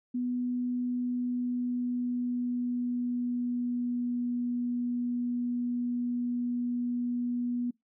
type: tone with pitch glide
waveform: sine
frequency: 246.9 to 243.1 Hz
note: B3 to B3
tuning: 0 to -27 cents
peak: -28 dBFS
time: 0.14-7.71 s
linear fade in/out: 10 ms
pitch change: -27 cents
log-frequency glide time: 0.79-4.28 s
effects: noise-tail reverb RT60 0.2 s tail -25 dB re dry

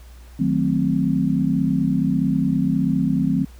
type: chord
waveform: sine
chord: D# diminished seventh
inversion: none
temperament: equal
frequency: 155.56 / 185 / 220 / 261.6 Hz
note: D#3 / F#3 / A3 / C4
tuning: 0 / 0 / 0 / 0 cents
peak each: -23 / -22 / -24 / -21 dBFS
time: 0.39-3.45 s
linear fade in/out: 10 ms
effects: added 60 Hz sine -40 dBFS peak until 3.59 s + pink hiss -52 dBFS RMS until 3.59 s

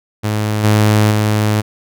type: tone with level steps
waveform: sawtooth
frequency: 106.4 Hz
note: G#2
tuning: 42 cents sharp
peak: -11 / -5 / -8 dBFS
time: 0.23-1.62 s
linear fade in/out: 20 ms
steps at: 0.63 / 1.1 s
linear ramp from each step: 20 ms
effects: none

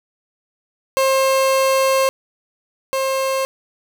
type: tone pair in turn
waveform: 30% pulse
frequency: 533 / 533 Hz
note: C5 / C5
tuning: +32 / +32 cents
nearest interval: unison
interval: 0 cents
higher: neither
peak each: -11 / -15 dBFS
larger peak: first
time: 0.97-2.09 / 2.93-3.45 s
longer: first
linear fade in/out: 0 ms
effects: none

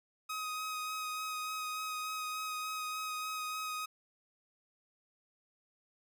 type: tone with vibrato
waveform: sawtooth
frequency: 1259 Hz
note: D#6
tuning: 20 cents sharp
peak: -33 dBFS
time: 0.29-3.86 s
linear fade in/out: 10 ms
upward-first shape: sine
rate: 3.4 Hz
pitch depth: 14 cents each way
effects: none

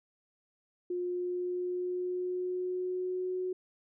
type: tone with pitch glide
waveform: sine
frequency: 356.5 to 367.8 Hz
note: F4 to F#4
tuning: +36 to -10 cents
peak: -31 dBFS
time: 0.9-3.53 s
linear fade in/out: 5 ms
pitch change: +54 cents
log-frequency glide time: 1-3.34 s
effects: none

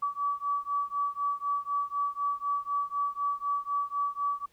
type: beating tone pair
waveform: sine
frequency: 1144 / 1148 Hz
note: D6 / D6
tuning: -46 / -40 cents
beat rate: 4 Hz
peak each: -31 / -31 dBFS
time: 0.02-4.46 s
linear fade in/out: 10 ms
effects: pink hiss -67 dBFS RMS until 4.52 s

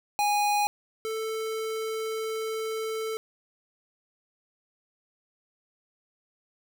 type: tone pair in turn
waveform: square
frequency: 825 / 441.6 Hz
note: G#5 / A4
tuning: -12 / +6 cents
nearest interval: major seventh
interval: 1082 cents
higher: first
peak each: -23 / -30 dBFS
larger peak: first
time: 0.19-0.67 / 1.05-3.17 s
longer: second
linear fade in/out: 0 ms
effects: none

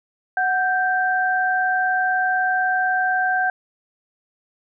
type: tone pair together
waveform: sine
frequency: 740 / 1568 Hz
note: F#5 / G6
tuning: 0 / 0 cents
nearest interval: octave + minor second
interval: 1300 cents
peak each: -20 dBFS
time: 0.37-3.5 s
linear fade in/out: 2 ms
effects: none

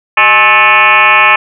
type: tone with frequency modulation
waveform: sine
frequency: 1760 Hz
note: A6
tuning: in tune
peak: -3 dBFS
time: 0.17-1.36 s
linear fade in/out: 5 ms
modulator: 229 Hz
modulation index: 4
effects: none

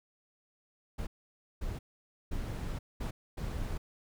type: noise bursts at uneven times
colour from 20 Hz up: brown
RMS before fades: -36 dBFS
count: 5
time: 0.98-1.07 / 1.61-1.79 / 2.31-2.79 / 3-3.11 / 3.37-3.78 s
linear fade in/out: 10 ms
effects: none

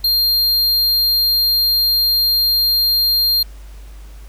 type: tone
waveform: square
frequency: 4200 Hz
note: C8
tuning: 6 cents sharp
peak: -13 dBFS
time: 0.04-3.43 s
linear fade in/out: 5 ms
effects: added 50 Hz sine -33 dBFS peak until 4.28 s + pink hiss -48 dBFS RMS until 4.28 s

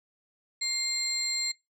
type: tone cluster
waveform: sine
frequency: 2118 / 4178 / 7430 Hz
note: C7 / C8 / A#8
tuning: +21 / -3 / -7 cents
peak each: -34 / -29 / -32 dBFS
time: 0.61-1.52 s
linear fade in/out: 10 ms
effects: noise-tail reverb RT60 0.2 s tail -20 dB re dry + tanh soft clip ceiling -21 dBFS

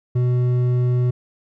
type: tone with hard clipping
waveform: triangle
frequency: 124 Hz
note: B2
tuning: 7 cents sharp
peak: -17 dBFS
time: 0.15-1.11 s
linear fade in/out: 10 ms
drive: 10 dB
effects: none

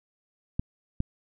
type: clicks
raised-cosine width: 5 ms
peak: -14 dBFS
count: 2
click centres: 0.595 / 1.004 s
effects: none

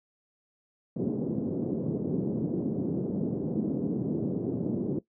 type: band-pass noise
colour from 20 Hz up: pink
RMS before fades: -30 dBFS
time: 0.96-4.99 s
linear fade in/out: 5 ms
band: 150 to 400 Hz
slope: 24 dB/octave
effects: noise-tail reverb RT60 0.1 s tail -17 dB re dry

